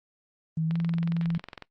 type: tone with pitch glide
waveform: sine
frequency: 160.4 to 167.7 Hz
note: E3 to E3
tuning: -47 to +30 cents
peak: -24 dBFS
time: 0.57-1.38 s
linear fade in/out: 5 ms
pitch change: +77 cents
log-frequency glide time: 0.67-0.75 s
type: click train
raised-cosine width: 0.3 ms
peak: -23 dBFS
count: 21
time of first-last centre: 0.71-1.623 s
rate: 21.9 Hz
effects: noise-tail reverb RT60 0.1 s tail -20 dB re dry + Opus 24 kbps

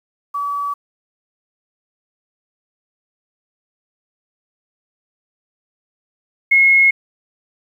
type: tone pair in turn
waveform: sine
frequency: 1144 / 2167 Hz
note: D6 / C#7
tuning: -46 / -40 cents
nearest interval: major seventh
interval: 1106 cents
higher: second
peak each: -19 / -8 dBFS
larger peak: second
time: 0.34-0.74 / 6.51-6.91 s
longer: neither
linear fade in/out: 10 ms
effects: 8-bit

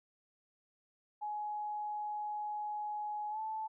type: tone with pitch glide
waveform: sine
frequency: 840 to 874.2 Hz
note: G#5 to A5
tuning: +19 to -11 cents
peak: -36 dBFS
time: 1.21-3.68 s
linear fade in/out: 20 ms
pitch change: +70 cents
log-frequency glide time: 3.3-3.39 s
effects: none

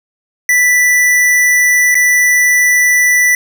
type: tone with dropouts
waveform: square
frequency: 1975.5 Hz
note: B6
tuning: in tune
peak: -8 dBFS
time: 0.49-3.35 s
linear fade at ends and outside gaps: 2 ms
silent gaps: 1.945-1.952 s
effects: none

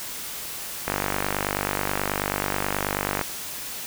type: click train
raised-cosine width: 0.5 ms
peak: -8 dBFS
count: 116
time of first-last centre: 0.88-3.213 s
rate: 49.3 Hz
effects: white hiss -34 dBFS RMS until 3.86 s

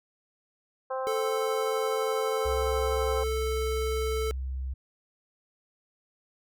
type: harmonic tone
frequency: 261.6 Hz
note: C4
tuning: in tune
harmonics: 2 / 3 / 4 / 5 / 6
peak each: -31 / -36 / -36 / -41 / -48 dBFS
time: 0.9-3.24 s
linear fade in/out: 10 ms
type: tone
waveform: square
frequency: 440 Hz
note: A4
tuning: in tune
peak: -29 dBFS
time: 1.07-4.31 s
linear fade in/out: 0 ms
type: tone with pitch glide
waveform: sine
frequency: 66.4 to 65.41 Hz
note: C2 to C2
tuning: +26 to 0 cents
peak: -30 dBFS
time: 2.45-4.74 s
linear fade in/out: 10 ms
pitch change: -26 cents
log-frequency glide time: 2.88-3.91 s
effects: none

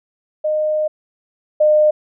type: tone pair in turn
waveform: sine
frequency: 614 / 608 Hz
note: D#5 / D#5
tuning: -23 / -40 cents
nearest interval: unison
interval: 17 cents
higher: first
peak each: -15 / -9 dBFS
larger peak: second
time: 0.44-0.88 / 1.6-1.91 s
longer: first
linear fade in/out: 10 ms
effects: none

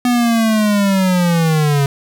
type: linear sweep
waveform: square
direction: down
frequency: 247.5 to 137.8 Hz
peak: -12 dBFS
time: 0.05-1.86 s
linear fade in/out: 2 ms
effects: 8-bit

